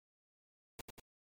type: noise with echo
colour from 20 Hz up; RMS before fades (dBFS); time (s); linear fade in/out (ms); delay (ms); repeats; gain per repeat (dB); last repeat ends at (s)
pink; -45; 0.79-0.81; 2; 94; 2; -4; 0.998
effects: MP3 96 kbps